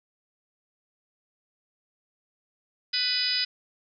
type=harmonic tone; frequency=497.2 Hz; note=B4; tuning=12 cents sharp; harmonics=3 / 4 / 5 / 6 / 7 / 8 / 9 / 10; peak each=-37 / -36 / -36 / -35 / -37 / -31 / -35 / -26 dBFS; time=2.93-3.45 s; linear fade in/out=10 ms; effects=none